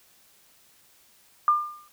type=tone with exponential decay; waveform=sine; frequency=1200 Hz; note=D6; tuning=37 cents sharp; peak=-14 dBFS; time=1.48-1.88 s; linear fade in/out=1 ms; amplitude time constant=86 ms; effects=white hiss -59 dBFS RMS until 1.92 s